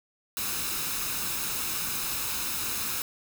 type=noise with comb filter; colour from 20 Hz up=white; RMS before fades=-31 dBFS; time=0.37-3.02 s; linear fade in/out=0 ms; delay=0.77 ms; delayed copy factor=+0.5; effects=none